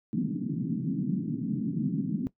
white band-pass noise, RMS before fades -30 dBFS, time 0.13-2.27 s, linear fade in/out 0 ms, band 140 to 280 Hz, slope 48 dB/octave, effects noise-tail reverb RT60 0.1 s tail -17 dB re dry

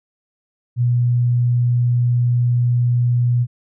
sine tone, 121.6 Hz, B2, 26 cents flat, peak -13 dBFS, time 0.76-3.47 s, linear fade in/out 50 ms, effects none

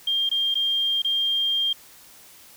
sine tone with dropouts, 3200 Hz, G7, 35 cents sharp, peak -20 dBFS, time 0.07-1.73 s, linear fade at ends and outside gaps 5 ms, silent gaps 0.292-0.313 / 0.543-0.553 / 1.02-1.046 s, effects white hiss -49 dBFS RMS until 2.56 s

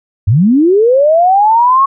sine linear sweep, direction up, 87 to 1110 Hz, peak -5 dBFS, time 0.27-1.86 s, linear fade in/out 10 ms, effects none

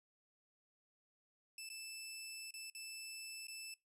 15% pulse tone with dropouts, 2638 Hz, E7, 1 cent sharp, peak -40 dBFS, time 1.58-3.74 s, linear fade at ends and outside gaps 2 ms, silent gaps 1.69-1.7 / 2.508-2.539 / 2.7-2.749 / 3.47-3.482 s, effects noise-tail reverb RT60 0.2 s tail -22 dB re dry + resampled to 32000 Hz

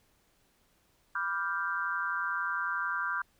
sine chord, G dominant seventh, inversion first, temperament equal, 987.8 / 1174.7 / 1396.9 / 1568 Hz, B5 / D6 / F6 / G6, 0 / 0 / 0 / 0 cents, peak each -39 / -36 / -34 / -34 dBFS, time 1.15-3.22 s, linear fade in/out 5 ms, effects pink hiss -69 dBFS RMS until 3.39 s

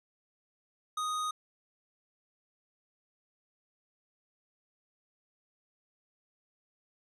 square tone, 1244.5 Hz, D#6, in tune, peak -32 dBFS, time 0.97-1.31 s, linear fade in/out 5 ms, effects resampled to 24000 Hz

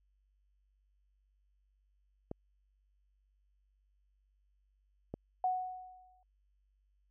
clicks, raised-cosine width 2 ms, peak -26 dBFS, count 2, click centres 2.314 / 5.14 s
sine tone with exponential decay, 739 Hz, F#5, 2 cents flat, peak -27 dBFS, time 5.44-6.23 s, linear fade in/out 2 ms, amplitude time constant 170 ms
effects added 49 Hz sine -70 dBFS peak until 7.1 s

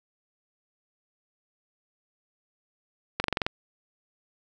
slowing click train, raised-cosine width 0.3 ms, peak -9 dBFS, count 7, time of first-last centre 3.2-3.465 s, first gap 41 ms, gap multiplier 1.03, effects none

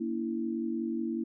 sine chord, A# diminished, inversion none, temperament equal with one note detuned, 233.1 / 284.3 / 329.6 Hz, A#3 / C#4 / E4, 0 / +44 / 0 cents, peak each -33 / -39 / -33 dBFS, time 0-1.24 s, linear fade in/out 10 ms, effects none

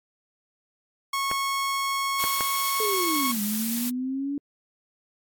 sawtooth tone, 1098 Hz, C#6, 17 cents flat, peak -21 dBFS, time 1.13-3.32 s, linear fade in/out 5 ms
clicks, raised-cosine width 0.5 ms, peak -16 dBFS, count 3, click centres 1.314 / 2.24 / 2.408 s
blue noise, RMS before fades -30 dBFS, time 2.19-3.9 s, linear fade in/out 5 ms
sine linear two-way sweep, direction down then up, 440 to 204 to 287.8 Hz, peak -26 dBFS, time 2.8-4.38 s, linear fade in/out 2 ms, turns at 3.41 s
effects AAC 64 kbps

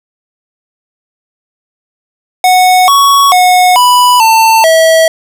square tone with pitch steps, 736 / 1117 / 729 / 988 / 894 / 648 Hz, F#5 / C#6 / F#5 / B5 / A5 / E5, -9 / +13 / -26 / 0 / +27 / -30 cents, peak -4 dBFS, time 2.44-5.08 s, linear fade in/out 2 ms, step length 440 ms, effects none

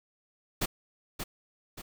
pink noise with echo, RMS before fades -29 dBFS, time 0.61-0.66 s, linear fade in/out 10 ms, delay 580 ms, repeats 2, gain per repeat -7 dB, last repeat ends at 1.82 s, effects none

